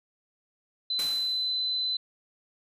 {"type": "tone", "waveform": "sine", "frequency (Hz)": 4028, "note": "B7", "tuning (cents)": 33, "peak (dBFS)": -26, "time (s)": [0.9, 1.97], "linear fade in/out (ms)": 5}
{"type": "noise with exponential decay", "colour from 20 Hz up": "white", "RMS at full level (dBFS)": -34, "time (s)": [0.99, 1.68], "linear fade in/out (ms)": 1, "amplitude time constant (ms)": 150}
{"effects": ["resampled to 32000 Hz"]}